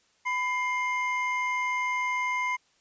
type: tone pair together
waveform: triangle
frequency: 1000 / 2113 Hz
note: B5 / C7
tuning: +21 / +16 cents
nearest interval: octave + minor second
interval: 1295 cents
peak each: -27 dBFS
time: 0.25-2.57 s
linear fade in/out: 20 ms
effects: white hiss -66 dBFS RMS until 2.8 s + resampled to 16000 Hz